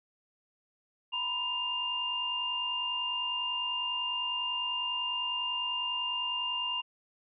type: tone cluster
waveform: sine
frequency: 961 / 1011 / 2804 Hz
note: B5 / B5 / F7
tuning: -48 / +40 / +6 cents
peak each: -40 / -39 / -31 dBFS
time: 1.12-6.82 s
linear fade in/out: 20 ms
effects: none